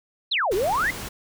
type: exponential two-way sweep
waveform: sine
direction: down then up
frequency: 4396 to 349.2 to 2156 Hz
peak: -20 dBFS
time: 0.31-0.91 s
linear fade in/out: 10 ms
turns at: 0.54 s
type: noise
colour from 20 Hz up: pink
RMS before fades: -34 dBFS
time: 0.51-1.09 s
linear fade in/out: 10 ms
effects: none